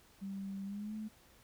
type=tone with pitch glide; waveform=sine; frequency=195.6 to 215.8 Hz; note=G3 to A3; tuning=-4 to -33 cents; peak=-39 dBFS; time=0.21-1.09 s; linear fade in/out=20 ms; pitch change=+171 cents; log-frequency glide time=0.64-0.94 s; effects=pink hiss -64 dBFS RMS until 1.43 s